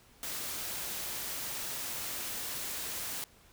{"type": "noise", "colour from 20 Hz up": "white", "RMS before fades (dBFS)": -38, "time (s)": [0.23, 3.24], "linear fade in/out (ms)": 0, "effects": ["pink hiss -61 dBFS RMS until 3.52 s"]}